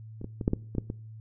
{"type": "clicks", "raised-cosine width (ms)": 3, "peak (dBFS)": [-27, -22, -20, -10, -12, -21, -14, -20], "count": 8, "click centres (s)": [0.214, 0.244, 0.412, 0.479, 0.534, 0.751, 0.783, 0.901], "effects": ["noise-tail reverb RT60 0.5 s tail -22 dB re dry", "added 110 Hz sine -42 dBFS peak until 1.2 s"]}